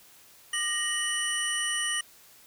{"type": "tone cluster", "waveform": "sine", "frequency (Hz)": [1203, 1871, 2964, 5830, 8970], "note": ["D6", "A#6", "F#7", "F#8", "C#9"], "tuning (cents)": [41, 6, 2, -26, 19], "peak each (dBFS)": [-40, -31, -31, -40, -32], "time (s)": [0.53, 2.01], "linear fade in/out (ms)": 5, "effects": ["white hiss -55 dBFS RMS until 2.46 s"]}